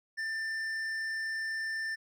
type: tone with hard clipping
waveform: sine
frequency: 1784 Hz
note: A6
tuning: 23 cents sharp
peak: -34 dBFS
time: 0.17-1.96 s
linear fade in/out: 20 ms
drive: 7 dB
effects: none